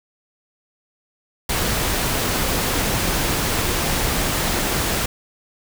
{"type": "noise", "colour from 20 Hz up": "pink", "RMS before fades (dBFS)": -21, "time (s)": [1.49, 5.06], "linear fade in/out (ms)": 5, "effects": []}